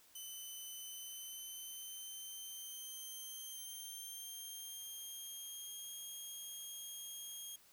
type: tone with pitch glide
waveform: 10% pulse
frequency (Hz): 3031 to 3249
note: F#7 to G#7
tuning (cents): +41 to -39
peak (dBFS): -39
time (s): 0.15-7.56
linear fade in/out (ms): 5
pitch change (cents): +120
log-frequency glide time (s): 0.72-5.94
effects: white hiss -66 dBFS RMS until 7.72 s